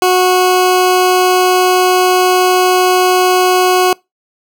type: tone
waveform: 20% pulse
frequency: 366.5 Hz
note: F#4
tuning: 16 cents flat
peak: -3 dBFS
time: 0.02-3.93 s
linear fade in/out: 2 ms
effects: noise-tail reverb RT60 0.2 s tail -25 dB re dry